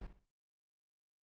brown noise with echo, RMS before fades -45 dBFS, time 0.01-0.07 s, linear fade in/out 5 ms, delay 62 ms, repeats 3, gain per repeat -11 dB, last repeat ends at 0.256 s, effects low-pass 4000 Hz 12 dB/octave + Opus 24 kbps

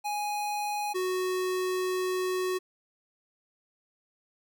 square tone pair in turn, 830.6 / 369.3 Hz, G#5 / F#4, 0 / -3 cents, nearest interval octave + major second, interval 1403 cents, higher first, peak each -30 / -28 dBFS, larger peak second, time 0.04-0.94 / 0.94-2.59 s, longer second, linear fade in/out 20 ms, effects none

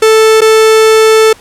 45% pulse tone with dropouts, 440 Hz, A4, in tune, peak -3 dBFS, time 0.02-1.33 s, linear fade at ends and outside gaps 5 ms, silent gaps 0.408-0.416 s, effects pink hiss -38 dBFS RMS until 1.4 s + low-pass 11000 Hz 12 dB/octave

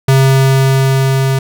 square tone with level ramp, 134.1 Hz, C3, 43 cents sharp, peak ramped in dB -6 to -11 dBFS, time 0.08-1.39 s, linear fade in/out 5 ms, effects none

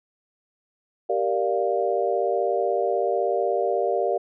sine chord, G minor seventh, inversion none, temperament equal with one note detuned, 390 / 466.2 / 587.3 / 698.5 Hz, G4 / Bb4 / D5 / F5, -9 / 0 / 0 / 0 cents, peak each -26 dBFS, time 1.09-4.18 s, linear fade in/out 10 ms, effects none

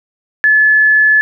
sine tone, 1723 Hz, A6, 37 cents flat, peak -6 dBFS, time 0.44-1.21 s, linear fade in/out 0 ms, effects none

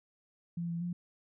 sine tone with pitch steps, 170.8 / 169.1 / 175.2 Hz, F3 / E3 / F3, -38 / +44 / +6 cents, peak -33 dBFS, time 0.57-0.93 s, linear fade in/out 5 ms, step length 120 ms, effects none

